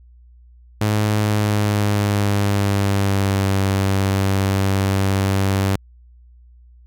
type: tone with pitch glide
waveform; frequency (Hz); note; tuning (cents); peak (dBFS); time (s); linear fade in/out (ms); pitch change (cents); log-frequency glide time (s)
sawtooth; 105.5 to 97.3; G#2 to G2; +28 to -12; -12; 0.81-5.76; 5; -140; 1.18-3.51
effects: added 60 Hz sine -44 dBFS peak until 6.86 s